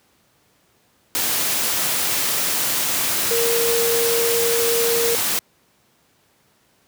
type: tone in noise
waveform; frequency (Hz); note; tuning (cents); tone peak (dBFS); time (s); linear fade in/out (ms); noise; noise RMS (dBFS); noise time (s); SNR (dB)
sine; 466.2; A#4; 0; -19; 3.31-5.15; 0; white; -21; 1.15-5.39; -1
effects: pink hiss -60 dBFS RMS until 6.87 s + high-pass 100 Hz 12 dB/octave